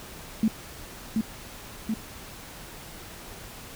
sine tone with echo, 220 Hz, A3, in tune, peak -18 dBFS, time 0.43-0.48 s, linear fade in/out 2 ms, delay 730 ms, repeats 2, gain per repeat -3 dB, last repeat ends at 1.94 s, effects pink hiss -43 dBFS RMS until 3.75 s

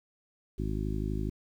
harmonic tone, 52.1 Hz, G#1, 6 cents sharp, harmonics 1 / 2 / 3 / 4 / 5 / 6 / 7, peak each -33 / -36 / -38 / -39 / -40 / -41 / -41 dBFS, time 0.58-1.3 s, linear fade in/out 10 ms, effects 10-bit

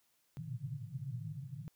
white band-pass noise, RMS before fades -43 dBFS, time 0.37-1.68 s, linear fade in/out 0 ms, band 110 to 160 Hz, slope 96 dB/octave, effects white hiss -75 dBFS RMS until 1.75 s

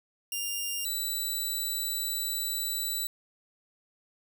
10% pulse tone pair in turn, 2801 / 3956 Hz, F7 / B7, +4 / +2 cents, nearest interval tritone, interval 598 cents, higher second, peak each -22 / -22 dBFS, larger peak neither, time 0.32-0.85 / 0.85-3.07 s, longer second, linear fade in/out 2 ms, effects none

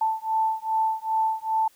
sine beating tone pair, 882 / 884.5 Hz, A5 / A5, +4 / +9 cents, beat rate 2.5 Hz, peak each -25 dBFS, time 0.01-1.68 s, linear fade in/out 5 ms, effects white hiss -59 dBFS RMS until 1.75 s

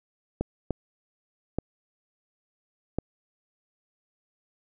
clicks, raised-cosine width 2 ms, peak -13 dBFS, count 4, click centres 0.41 / 0.707 / 1.586 / 2.986 s, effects none

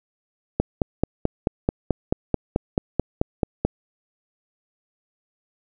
click train, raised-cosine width 2 ms, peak -5 dBFS, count 15, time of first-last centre 0.6-3.65 s, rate 4.59 Hz, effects none

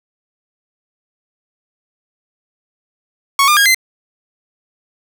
sawtooth tone with pitch steps, 1108 / 1204 / 1633 / 2067 Hz, C#6 / D6 / G#6 / C7, -1 / +43 / -30 / -22 cents, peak -5 dBFS, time 3.39-3.746 s, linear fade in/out 2 ms, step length 89 ms, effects none

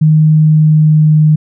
sine tone with pitch glide, 155.2 to 153.77 Hz, D#3 to D#3, -4 to -20 cents, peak -4 dBFS, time 0.01-1.36 s, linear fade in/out 10 ms, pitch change -16 cents, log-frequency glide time 0.32-1.15 s, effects none

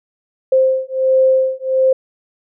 sine beating tone pair, 523.3 / 524.7 Hz, C5 / C5, 0 / +5 cents, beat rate 1.4 Hz, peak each -14 dBFS, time 0.52-1.93 s, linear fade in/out 5 ms, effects none

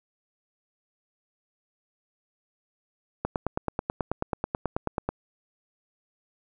click train, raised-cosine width 1 ms, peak -12 dBFS, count 18, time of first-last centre 3.25-5.09 s, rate 9.24 Hz, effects none

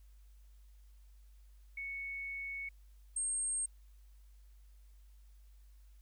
sine tone pair in turn, 2215 / 8519 Hz, C#7 / C9, -2 / +30 cents, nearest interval octave + major seventh, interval 2332 cents, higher second, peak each -39 / -33 dBFS, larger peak second, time 1.77-2.69 / 3.16-3.66 s, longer first, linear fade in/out 5 ms, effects added 50 Hz sine -56 dBFS peak until 6.01 s + white hiss -75 dBFS RMS until 6.01 s

